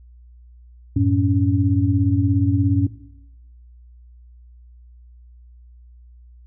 sine tone cluster, 93.1 / 110.1 / 280.1 Hz, F#2 / A2 / C#4, +11 / +2 / +18 cents, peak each -19 dBFS, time 0.96-2.87 s, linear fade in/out 5 ms, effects noise-tail reverb RT60 0.9 s tail -17 dB re dry + added 60 Hz sine -43 dBFS peak until 6.46 s

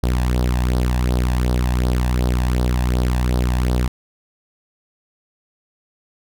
sawtooth tone with flanger, 61.74 Hz, B1, in tune, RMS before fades -18 dBFS, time 0.03-3.88 s, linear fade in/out 5 ms, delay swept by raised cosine 0.2 to 1.17 ms, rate 2.7 Hz, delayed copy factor +0.65, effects none

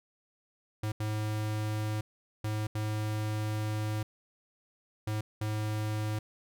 square tone bursts at uneven times, 107.2 Hz, A2, 45 cents flat, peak -31 dBFS, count 6, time 0.83-0.92 / 1-2.01 / 2.44-2.67 / 2.75-4.03 / 5.07-5.21 / 5.41-6.19 s, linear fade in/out 5 ms, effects none

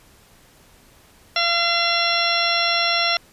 harmonic tone, 684 Hz, F5, 36 cents flat, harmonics 1 / 2 / 3 / 4 / 5 / 6 / 8, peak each -25 / -25 / -25 / -25 / -25 / -25 / -25 dBFS, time 1.36-3.17 s, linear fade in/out 2 ms, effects pink hiss -52 dBFS RMS until 3.32 s + resampled to 32000 Hz

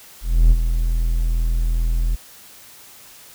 triangle tone with ADSR envelope, 41.2 Hz, E1, in tune, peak -5 dBFS, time 0.21-2.16 s, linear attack 300 ms, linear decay 43 ms, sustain -9 dB, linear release 16 ms, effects white hiss -44 dBFS RMS until 3.34 s

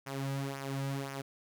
sawtooth tone with flanger, 137.1 Hz, C#3, 19 cents flat, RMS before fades -37 dBFS, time 0.06-1.22 s, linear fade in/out 10 ms, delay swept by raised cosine 0.24 to 2.84 ms, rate 1.9 Hz, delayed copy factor -0.65, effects none

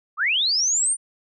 sine linear sweep, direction up, 1108.7 to 9190 Hz, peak -18 dBFS, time 0.17-0.97 s, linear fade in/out 50 ms, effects none

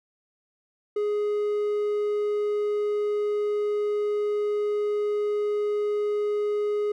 triangle tone, 416.4 Hz, G#4, 5 cents sharp, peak -21 dBFS, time 0.96-6.92 s, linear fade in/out 5 ms, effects none

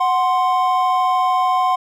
triangle tone pair together, 740 / 1046.5 Hz, F#5 / C6, 0 / 0 cents, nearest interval tritone, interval 600 cents, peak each -15 dBFS, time 0-1.76 s, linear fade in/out 10 ms, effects none

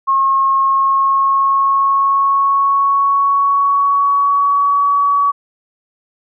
sine tone with pitch glide, 1082 to 1133.8 Hz, C#6 to C#6, -42 to +39 cents, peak -10 dBFS, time 0.07-5.32 s, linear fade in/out 20 ms, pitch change +81 cents, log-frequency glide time 0.59-4.87 s, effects none

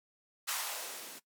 violet noise with band-pass filter sweep, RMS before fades -40 dBFS, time 0.47-1.2 s, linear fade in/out 20 ms, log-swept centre 1200 to 220 Hz, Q 1.8, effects noise-tail reverb RT60 0.1 s tail -18 dB re dry

